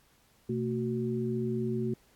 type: tone cluster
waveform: sine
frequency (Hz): 125.5 / 225.2 / 369.9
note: B2 / A3 / F#4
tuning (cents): +28 / +40 / 0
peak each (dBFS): -34 / -32 / -33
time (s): 0.49-1.94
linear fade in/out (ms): 5
effects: pink hiss -65 dBFS RMS until 2.15 s + AAC 64 kbps